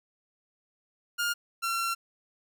sawtooth tone pair in turn, 1413 / 1361.6 Hz, F6 / F6, +20 / -44 cents, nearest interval minor second, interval 64 cents, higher first, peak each -23 / -24 dBFS, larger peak first, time 1.18-1.34 / 1.62-1.95 s, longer second, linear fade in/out 20 ms, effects none

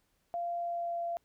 sine tone with pitch glide, 691 to 685 Hz, F5 to F5, -19 to -34 cents, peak -32 dBFS, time 0.34-1.17 s, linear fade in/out 0 ms, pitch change -15 cents, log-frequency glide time 0.57-1.04 s, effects pink hiss -75 dBFS RMS until 1.24 s

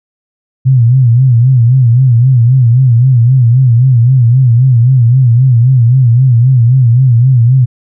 sine tone with vibrato, 123.8 Hz, B2, 5 cents sharp, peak -3 dBFS, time 0.65-7.66 s, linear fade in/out 20 ms, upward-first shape sine, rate 3.8 Hz, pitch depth 130 cents each way, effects none

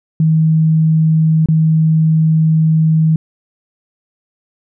sine tone with dropouts, 158.9 Hz, D#3, 37 cents sharp, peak -8 dBFS, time 0.2-3.16 s, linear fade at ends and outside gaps 2 ms, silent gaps 1.459-1.486 s, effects none

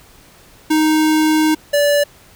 square tone pair in turn, 311.1 / 580 Hz, D#4 / D5, 0 / -22 cents, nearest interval major seventh, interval 1078 cents, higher second, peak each -12 dBFS, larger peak neither, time 0.7-1.55 / 1.73-2.04 s, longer first, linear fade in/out 10 ms, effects pink hiss -46 dBFS RMS until 2.35 s

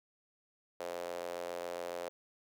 sawtooth tone with high-pass filter, 87.2 Hz, F2, 2 cents flat, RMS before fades -41 dBFS, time 0.8-2.09 s, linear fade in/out 0 ms, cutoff 530 Hz, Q 3.9, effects none

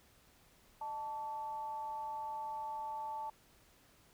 sine tone with amplitude modulation, 880 Hz, A5, in tune, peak -36 dBFS, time 0.81-3.3 s, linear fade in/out 5 ms, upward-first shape sine, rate 263 Hz, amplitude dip 55%, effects pink hiss -66 dBFS RMS until 4.13 s

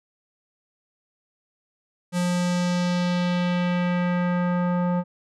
square tone with low-pass filter sweep, 177.4 Hz, F3, 27 cents sharp, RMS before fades -23 dBFS, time 2.12-5.04 s, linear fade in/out 50 ms, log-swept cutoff 9600 to 970 Hz, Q 1.4, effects none

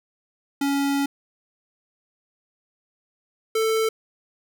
square tone pair in turn, 279.7 / 443.2 Hz, C#4 / A4, +16 / +13 cents, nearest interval minor sixth, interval 797 cents, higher second, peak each -21 / -20 dBFS, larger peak second, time 0.61-1.06 / 3.55-3.89 s, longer first, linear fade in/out 5 ms, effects none

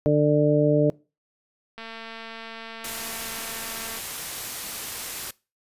harmonic tone, 148.6 Hz, D3, 21 cents sharp, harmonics 1 / 2 / 3 / 4, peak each -22 / -22 / -22 / -22 dBFS, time 0.06-0.9 s, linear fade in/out 0 ms
click train, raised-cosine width 0.3 ms, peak -23 dBFS, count 500, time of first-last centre 1.78-3.988 s, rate 226 Hz
white noise, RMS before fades -33 dBFS, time 2.84-5.31 s, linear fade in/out 5 ms
effects noise-tail reverb RT60 0.3 s tail -22 dB re dry + resampled to 32000 Hz

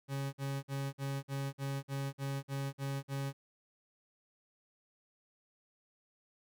40% pulse tone bursts, 137.8 Hz, C#3, 10 cents flat, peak -34 dBFS, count 11, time 0.08-3.33 s, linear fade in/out 50 ms, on 250 ms, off 50 ms, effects none

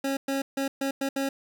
25% pulse tone bursts at uneven times, 273 Hz, C#4, 26 cents flat, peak -22 dBFS, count 6, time 0.04-0.17 / 0.28-0.42 / 0.57-0.68 / 0.81-0.91 / 1.01-1.09 / 1.16-1.29 s, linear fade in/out 5 ms, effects none

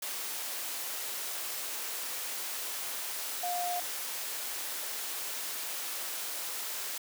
sine tone in noise, 710 Hz, F5, 28 cents sharp, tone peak -31 dBFS, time 3.43-3.8 s, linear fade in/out 5 ms, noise white, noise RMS -37 dBFS, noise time 0.02-6.98 s, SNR +3 dB, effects high-pass 400 Hz 12 dB/octave

